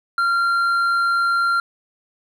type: tone with hard clipping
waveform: sine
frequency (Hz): 1382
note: F6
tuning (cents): -19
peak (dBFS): -17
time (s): 0.18-1.6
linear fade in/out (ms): 2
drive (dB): 4
effects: none